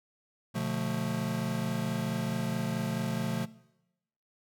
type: chord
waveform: square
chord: B half-diminished seventh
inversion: none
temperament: just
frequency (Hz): 123.47 / 148.16 / 177.8 / 222.2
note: B2 / D3 / F3 / A3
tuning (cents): 0 / +16 / +31 / +17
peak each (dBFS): -37 / -39 / -35 / -36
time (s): 0.54-3.46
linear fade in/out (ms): 20
effects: noise-tail reverb RT60 0.9 s tail -19 dB re dry